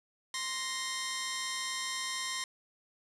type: tone pair together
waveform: 10% pulse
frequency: 1046.5 / 1864.7 Hz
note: C6 / A#6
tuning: 0 / 0 cents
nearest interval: minor seventh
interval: 1000 cents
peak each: -28 dBFS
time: 0.34-2.44 s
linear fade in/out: 2 ms
effects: resampled to 24000 Hz + 8-bit